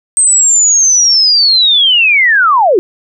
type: linear sweep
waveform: sine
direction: down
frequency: 8372 to 330 Hz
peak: -5 dBFS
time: 0.17-2.79 s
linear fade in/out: 0 ms
effects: none